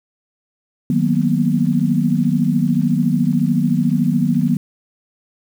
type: chord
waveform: sine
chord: B major seventh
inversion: first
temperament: equal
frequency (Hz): 155.56 / 185 / 233.1 / 246.9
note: D#3 / F#3 / A#3 / B3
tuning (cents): 0 / 0 / 0 / 0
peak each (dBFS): -19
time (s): 0.9-4.57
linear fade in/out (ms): 2
effects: 7-bit